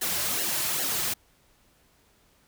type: noise with flanger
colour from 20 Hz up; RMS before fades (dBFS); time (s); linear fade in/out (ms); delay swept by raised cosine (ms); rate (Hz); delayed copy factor
white; -28; 0.01-1.14; 10; 0.82 to 4.32; 2.5; -0.9
effects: pink hiss -63 dBFS RMS until 2.47 s

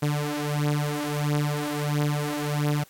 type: beating tone pair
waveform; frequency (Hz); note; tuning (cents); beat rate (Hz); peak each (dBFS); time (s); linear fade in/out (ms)
sawtooth; 146.83 / 148.33; D3 / D3; 0 / +18; 1.5; -23; 0.02-2.84; 10
effects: white hiss -56 dBFS RMS until 2.89 s + AAC 64 kbps

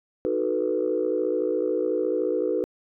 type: chord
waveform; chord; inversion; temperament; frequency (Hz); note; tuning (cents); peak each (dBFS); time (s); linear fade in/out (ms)
sine; B dominant seventh; first; equal; 311.1 / 370 / 440 / 493.9; D#4 / F#4 / A4 / B4; 0 / 0 / 0 / 0; -29 / -27 / -27 / -26; 0.25-2.64; 0
effects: tanh soft clip ceiling -13 dBFS

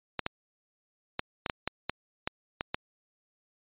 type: clicks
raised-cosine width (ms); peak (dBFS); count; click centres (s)
0.3; -13; 10; 0.193 / 0.264 / 1.194 / 1.462 / 1.498 / 1.676 / 1.896 / 2.275 / 2.609 / 2.745
effects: resampled to 8000 Hz

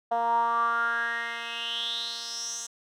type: tone with band-pass filter sweep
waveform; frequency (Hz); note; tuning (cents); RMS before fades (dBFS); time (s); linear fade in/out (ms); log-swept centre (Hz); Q
10% pulse; 233.1; A#3; 0; -29; 0.11-2.67; 10; 750 to 6900; 7
effects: none

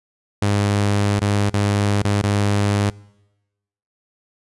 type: tone with dropouts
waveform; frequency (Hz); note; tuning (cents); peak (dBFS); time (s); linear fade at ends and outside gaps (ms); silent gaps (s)
sawtooth; 101.9; G#2; -32; -12; 0.42-2.9; 5; 1.194-1.216 / 1.497-1.538 / 2.023-2.046 / 2.219-2.236
effects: noise-tail reverb RT60 1.0 s tail -24 dB re dry + resampled to 24000 Hz

